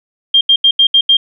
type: tone bursts at uneven times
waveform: sine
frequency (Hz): 3200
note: G7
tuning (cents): +35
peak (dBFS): -5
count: 6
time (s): 0.34-0.41 / 0.49-0.56 / 0.64-0.71 / 0.79-0.87 / 0.94-1.01 / 1.09-1.17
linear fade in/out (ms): 5
effects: none